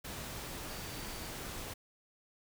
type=tone in noise; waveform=sine; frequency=4615 Hz; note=D8; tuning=31 cents flat; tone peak=-54 dBFS; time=0.69-1.28 s; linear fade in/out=10 ms; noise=pink; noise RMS=-43 dBFS; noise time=0.04-1.74 s; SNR=-14 dB; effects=none